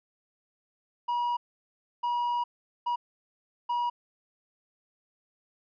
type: tone bursts at uneven times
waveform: triangle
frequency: 962 Hz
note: B5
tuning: 46 cents flat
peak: -24 dBFS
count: 4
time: 1.08-1.37 / 2.03-2.44 / 2.86-2.96 / 3.69-3.9 s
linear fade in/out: 10 ms
effects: resampled to 11025 Hz